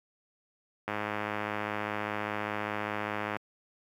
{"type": "click train", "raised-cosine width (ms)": 0.5, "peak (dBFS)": -17, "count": 262, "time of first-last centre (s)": [0.88, 3.366], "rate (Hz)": 105, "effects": ["high-pass 100 Hz 12 dB/octave", "9-bit"]}